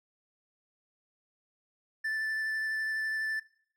triangle tone with vibrato, 1760 Hz, A6, in tune, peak -28 dBFS, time 2.04-3.4 s, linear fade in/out 10 ms, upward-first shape sine, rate 12 Hz, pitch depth 9 cents each way, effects noise-tail reverb RT60 0.6 s tail -21 dB re dry

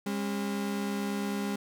35% pulse tone pair together, 202.2 / 271.2 Hz, G#3 / C#4, -46 / -38 cents, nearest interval perfect fourth, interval 508 cents, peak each -29 / -36 dBFS, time 0.06-1.56 s, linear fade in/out 5 ms, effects none

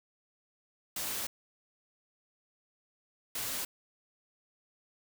white noise bursts at uneven times, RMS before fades -36 dBFS, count 2, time 0.96-1.27 / 3.35-3.65 s, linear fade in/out 5 ms, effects none

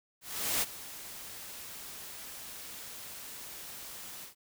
white noise with ADSR envelope, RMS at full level -29 dBFS, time 0.21-4.35 s, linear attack 410 ms, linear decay 30 ms, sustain -16 dB, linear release 120 ms, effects none

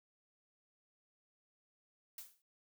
blue noise with exponential decay, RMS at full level -45 dBFS, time 2.18-2.42 s, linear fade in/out 2 ms, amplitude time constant 52 ms, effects none

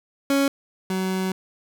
30% pulse tone pair in turn, 277.2 / 187.87 Hz, C#4 / F#3, 0 / +27 cents, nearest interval perfect fifth, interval 673 cents, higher first, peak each -15 / -20 dBFS, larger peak first, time 0.3-0.48 / 0.9-1.32 s, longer second, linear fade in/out 2 ms, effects none

